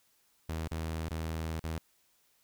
sawtooth tone with dropouts, 80.4 Hz, E2, 43 cents flat, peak -30 dBFS, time 0.49-1.78 s, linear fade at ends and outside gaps 0 ms, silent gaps 0.677-0.713 / 1.087-1.108 / 1.594-1.641 s, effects white hiss -70 dBFS RMS until 2.43 s

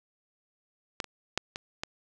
clicks, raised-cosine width 0.2 ms, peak -13 / -25 / -9 / -18 / -15 dBFS, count 5, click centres 1.002 / 1.043 / 1.376 / 1.559 / 1.835 s, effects none

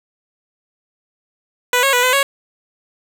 10% pulse tone with pitch steps, 493.8 / 547 / 491.7 / 507 / 554 Hz, B4 / C#5 / B4 / B4 / C#5, 0 / -23 / -8 / +45 / -1 cents, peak -4 dBFS, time 1.73-2.23 s, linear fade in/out 2 ms, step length 100 ms, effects none

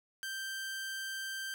sawtooth tone, 1568 Hz, G6, in tune, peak -34 dBFS, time 0.23-1.54 s, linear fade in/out 0 ms, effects none

